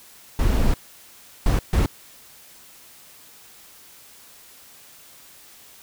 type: noise bursts at uneven times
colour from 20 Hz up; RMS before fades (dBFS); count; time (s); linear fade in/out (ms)
brown; -18; 3; 0.39-0.74 / 1.46-1.59 / 1.73-1.86; 2
effects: white hiss -48 dBFS RMS until 5.82 s